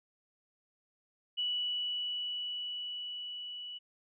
sine tone with level ramp, 2950 Hz, F#7, 6 cents flat, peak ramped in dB -30 to -41 dBFS, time 1.37-3.79 s, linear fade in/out 20 ms, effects none

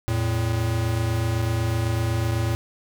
square tone pair together, 85 / 112.96 Hz, F2 / A2, -46 / +46 cents, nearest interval perfect fourth, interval 492 cents, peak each -28 / -23 dBFS, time 0.08-2.55 s, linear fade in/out 0 ms, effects none

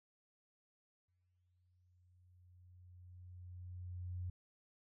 sine tone with exponential growth, 89.8 Hz, F2, 49 cents sharp, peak -39 dBFS, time 1.08-4.3 s, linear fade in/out 5 ms, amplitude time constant 700 ms, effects none

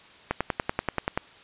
click train, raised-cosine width 0.5 ms, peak -9 dBFS, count 10, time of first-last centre 0.31-1.175 s, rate 10.4 Hz, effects white hiss -51 dBFS RMS until 1.43 s + resampled to 8000 Hz

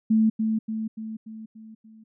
sine tone with echo, 220 Hz, A3, in tune, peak -16 dBFS, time 0.1-0.3 s, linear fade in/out 10 ms, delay 290 ms, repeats 6, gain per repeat -5 dB, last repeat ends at 2.04 s, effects none

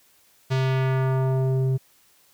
square tone with low-pass filter sweep, 131.7 Hz, C3, 12 cents sharp, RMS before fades -22 dBFS, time 0.5-1.78 s, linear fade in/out 20 ms, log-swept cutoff 5000 to 280 Hz, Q 1.1, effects white hiss -59 dBFS RMS until 2.33 s

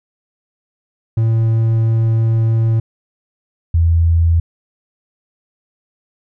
triangle / sine tone pair in turn, 112.9 / 83.39 Hz, A2 / E2, +45 / +21 cents, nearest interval perfect fourth, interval 524 cents, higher first, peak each -9 dBFS, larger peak neither, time 1.17-2.8 / 3.74-4.4 s, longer first, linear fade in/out 5 ms, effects none

